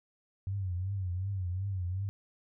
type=tone with vibrato; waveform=sine; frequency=93.9 Hz; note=F#2; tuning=26 cents sharp; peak=-31 dBFS; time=0.47-2.09 s; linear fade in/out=0 ms; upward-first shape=triangle; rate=2.7 Hz; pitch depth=130 cents each way; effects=none